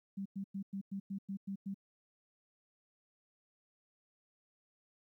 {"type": "tone bursts", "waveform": "sine", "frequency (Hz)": 196, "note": "G3", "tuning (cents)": 0, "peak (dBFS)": -37, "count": 9, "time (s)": [0.17, 1.744], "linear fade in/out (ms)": 10, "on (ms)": 86, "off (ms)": 100, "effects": ["13-bit"]}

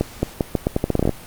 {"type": "accelerating click train", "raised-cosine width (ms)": 2, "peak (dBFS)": -4, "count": 14, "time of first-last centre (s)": [0.01, 1.093], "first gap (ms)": 220, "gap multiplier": 0.81, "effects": ["pink hiss -40 dBFS RMS until 1.26 s", "Opus 48 kbps"]}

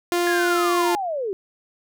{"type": "tone", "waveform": "sawtooth", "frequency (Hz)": 349.2, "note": "F4", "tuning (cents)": 0, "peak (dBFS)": -15, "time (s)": [0.12, 0.95], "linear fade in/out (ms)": 0}
{"type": "linear sweep", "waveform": "sine", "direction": "down", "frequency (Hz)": [1716, 365.2], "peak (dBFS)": -23, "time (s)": [0.27, 1.33], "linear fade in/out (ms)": 0}
{"effects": []}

